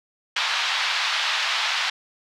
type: band-pass noise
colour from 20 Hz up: white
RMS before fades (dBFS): -24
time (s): 0.36-1.9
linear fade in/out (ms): 5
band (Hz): 850 to 4200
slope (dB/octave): 24
effects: none